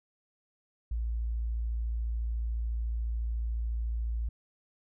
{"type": "tone", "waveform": "sine", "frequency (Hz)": 57, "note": "A#1", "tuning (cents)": -38, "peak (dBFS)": -29, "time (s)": [0.91, 4.29], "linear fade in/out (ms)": 5, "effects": []}